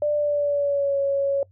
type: tone with pitch glide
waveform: sine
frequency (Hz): 592 to 555.6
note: D5 to C#5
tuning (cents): +14 to +4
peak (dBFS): -19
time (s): 0.02-1.43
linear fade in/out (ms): 2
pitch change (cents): -110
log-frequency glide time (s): 0.15-0.98
effects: noise-tail reverb RT60 0.1 s tail -23 dB re dry + added 95 Hz sine -52 dBFS peak until 1.51 s